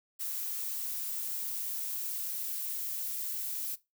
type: noise with high-pass filter sweep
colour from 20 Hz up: violet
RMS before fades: -36 dBFS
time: 0.19-3.76 s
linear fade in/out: 20 ms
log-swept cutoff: 1100 to 380 Hz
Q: 2
effects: noise-tail reverb RT60 0.2 s tail -17 dB re dry